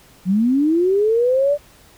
sine linear sweep, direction up, 174.61 to 593 Hz, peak -13 dBFS, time 0.25-1.58 s, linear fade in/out 50 ms, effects pink hiss -49 dBFS RMS until 1.97 s

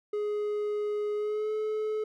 triangle tone with pitch glide, 417.8 to 430.5 Hz, G#4 to A4, +10 to -38 cents, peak -26 dBFS, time 0.13-2.04 s, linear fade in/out 5 ms, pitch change +52 cents, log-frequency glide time 1.15-1.52 s, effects none

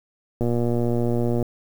click train, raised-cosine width 2 ms, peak -11 dBFS, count 122, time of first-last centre 0.41-1.427 s, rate 119 Hz, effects 7-bit

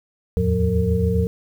sine tone cluster, 77.8 / 85.1 / 110.5 / 179.3 / 456.5 Hz, D#2 / F2 / A2 / F3 / A#4, 0 / -44 / +8 / +46 / -36 cents, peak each -26 / -21 / -24 / -22 / -23 dBFS, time 0.37-1.27 s, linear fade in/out 0 ms, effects 8-bit

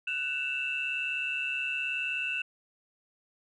sine tone cluster, 1495 / 2659 / 2798 Hz, F#6 / E7 / F7, +17 / +14 / +3 cents, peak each -37 / -30 / -37 dBFS, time 0.07-2.42 s, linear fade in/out 5 ms, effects tanh soft clip ceiling -22 dBFS

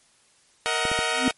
10% pulse chord, D# minor, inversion second, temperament equal with one note detuned, 466.2 / 631.7 / 740 Hz, A#4 / D#5 / F#5, 0 / +26 / 0 cents, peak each -19 dBFS, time 0.66-1.31 s, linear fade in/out 0 ms
clicks, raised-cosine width 2 ms, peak -17 dBFS, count 3, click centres 0.853 / 0.916 / 0.99 s
sine tone with exponential growth, 258.4 Hz, C4, 21 cents flat, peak -15 dBFS, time 1.11-1.28 s, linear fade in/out 0 ms, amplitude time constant 35 ms
effects white hiss -60 dBFS RMS until 1.37 s + MP3 48 kbps

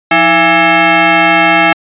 sine tone with frequency modulation, 674 Hz, E5, 38 cents sharp, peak -4 dBFS, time 0.11-1.73 s, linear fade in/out 5 ms, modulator 498 Hz, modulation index 4.2, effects tanh soft clip ceiling -1 dBFS + resampled to 8000 Hz

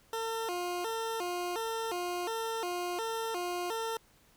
20% pulse tone with vibrato, 400 Hz, G4, 35 cents sharp, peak -28 dBFS, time 0.13-3.97 s, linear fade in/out 2 ms, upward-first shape square, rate 1.4 Hz, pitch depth 210 cents each way, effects pink hiss -64 dBFS RMS until 4.36 s

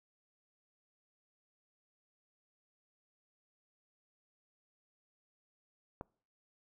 click, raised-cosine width 1 ms, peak -27 dBFS, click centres 6.011 s, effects noise-tail reverb RT60 0.5 s tail -26 dB re dry

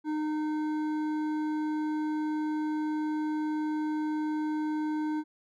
triangle tone with hard clipping, 306.4 Hz, D#4, 27 cents flat, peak -30 dBFS, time 0.04-5.24 s, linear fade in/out 50 ms, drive 13 dB, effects none

